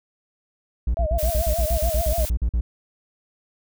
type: tone bursts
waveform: triangle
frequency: 58.27 Hz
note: A#1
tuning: in tune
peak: -16 dBFS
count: 15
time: 0.87-2.61 s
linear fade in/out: 5 ms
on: 74 ms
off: 45 ms
type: tone with vibrato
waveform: sine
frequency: 646 Hz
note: E5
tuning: 35 cents flat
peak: -24 dBFS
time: 0.97-2.25 s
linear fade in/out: 0 ms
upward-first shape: triangle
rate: 6.9 Hz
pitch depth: 130 cents each way
type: noise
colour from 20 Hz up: blue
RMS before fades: -31 dBFS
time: 1.18-2.3 s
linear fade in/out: 10 ms
effects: none